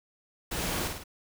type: noise with echo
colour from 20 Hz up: pink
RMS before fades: -33 dBFS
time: 0.51-0.88 s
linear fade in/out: 10 ms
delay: 53 ms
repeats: 3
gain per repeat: -4 dB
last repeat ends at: 1.039 s
effects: none